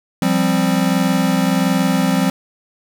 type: chord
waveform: square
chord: F suspended second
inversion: none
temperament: equal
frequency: 174.61 / 196 / 261.6 Hz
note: F3 / G3 / C4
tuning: 0 / 0 / 0 cents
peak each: -19 dBFS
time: 0.22-2.3 s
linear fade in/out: 2 ms
effects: none